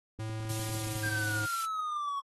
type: clicks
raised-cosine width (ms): 3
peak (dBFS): -33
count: 10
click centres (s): 0.19 / 0.297 / 0.404 / 0.452 / 0.596 / 0.695 / 0.751 / 0.871 / 0.961 / 1.062
type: tone with pitch glide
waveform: square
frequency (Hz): 110 to 106.56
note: A2 to G#2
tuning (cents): 0 to +45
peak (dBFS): -35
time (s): 0.19-1.46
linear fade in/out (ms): 10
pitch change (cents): -55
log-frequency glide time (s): 0.69-1.18
type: high-pass noise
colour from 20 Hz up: white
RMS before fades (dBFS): -40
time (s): 0.49-1.66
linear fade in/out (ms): 10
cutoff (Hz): 2300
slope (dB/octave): 12
type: exponential sweep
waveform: triangle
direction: down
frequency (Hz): 1604 to 1108.7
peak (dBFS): -30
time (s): 1.03-2.2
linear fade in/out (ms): 5
effects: AAC 32 kbps